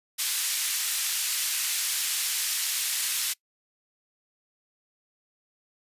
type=band-pass noise; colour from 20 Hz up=white; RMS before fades=-28 dBFS; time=0.18-3.34 s; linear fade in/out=20 ms; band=2100 to 13000 Hz; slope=12 dB/octave; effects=noise-tail reverb RT60 0.1 s tail -23 dB re dry + resampled to 32000 Hz